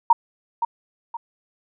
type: tone with echo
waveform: sine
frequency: 932.3 Hz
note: A#5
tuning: in tune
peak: -9 dBFS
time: 0.1-0.13 s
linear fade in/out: 5 ms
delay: 520 ms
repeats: 2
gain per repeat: -9 dB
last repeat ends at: 1.17 s
effects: none